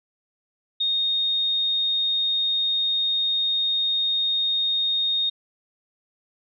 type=tone; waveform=sine; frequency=3700 Hz; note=A#7; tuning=14 cents flat; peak=-20 dBFS; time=0.8-5.3 s; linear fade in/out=10 ms; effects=none